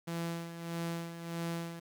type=tone with tremolo; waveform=sawtooth; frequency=168.2 Hz; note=E3; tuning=35 cents sharp; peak=-30 dBFS; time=0.07-1.8 s; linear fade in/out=10 ms; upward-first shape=sine; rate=1.6 Hz; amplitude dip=65%; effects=10-bit